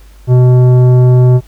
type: tone with tanh clipping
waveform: triangle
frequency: 125.4 Hz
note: B2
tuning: 27 cents sharp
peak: -5 dBFS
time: 0.27-1.41 s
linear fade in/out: 50 ms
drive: 16 dB
effects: added 50 Hz sine -35 dBFS peak until 1.47 s + pink hiss -47 dBFS RMS until 1.47 s